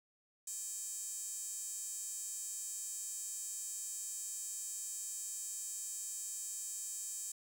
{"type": "tone with high-pass filter", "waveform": "square", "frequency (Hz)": 348, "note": "F4", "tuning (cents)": -6, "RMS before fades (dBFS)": -43, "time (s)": [0.47, 7.32], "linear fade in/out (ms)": 5, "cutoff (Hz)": 7600, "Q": 6.2, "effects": ["11-bit"]}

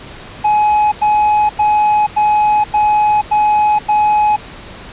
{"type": "tone bursts", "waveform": "triangle", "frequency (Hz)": 843, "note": "G#5", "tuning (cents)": 26, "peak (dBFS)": -7, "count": 7, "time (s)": [0.44, 4.364], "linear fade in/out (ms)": 10, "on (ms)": 480, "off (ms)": 94, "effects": ["pink hiss -33 dBFS RMS until 4.92 s", "resampled to 8000 Hz"]}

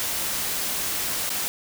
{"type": "noise with dropouts", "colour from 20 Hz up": "white", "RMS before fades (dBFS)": -27, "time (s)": [0, 1.48], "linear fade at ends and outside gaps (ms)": 0, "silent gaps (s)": [1.293, 1.302], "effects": []}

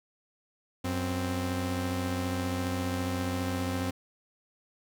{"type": "tone pair together", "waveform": "sawtooth", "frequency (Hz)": [92.12, 261.6], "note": ["F#2", "C4"], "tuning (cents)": [-7, 0], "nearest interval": "octave + tritone", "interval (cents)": 1807, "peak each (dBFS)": -28, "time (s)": [0.84, 3.91], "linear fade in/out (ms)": 10, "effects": []}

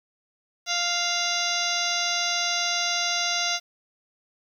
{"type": "harmonic tone with a mistuned harmonic", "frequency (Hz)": 698.5, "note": "F5", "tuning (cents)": 0, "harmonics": [1, 2, 3, 4, 5, 6, 7, 8, 9], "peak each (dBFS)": [-32, -32, -32, -32, -32, -32, -32, -32, -32], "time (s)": [0.66, 3.6], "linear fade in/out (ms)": 50, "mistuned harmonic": 6, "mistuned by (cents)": -100, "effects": ["9-bit"]}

